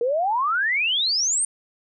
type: exponential sweep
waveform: sine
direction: up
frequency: 458.3 to 9150 Hz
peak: -19 dBFS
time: 0.01-1.45 s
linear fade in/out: 2 ms
effects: none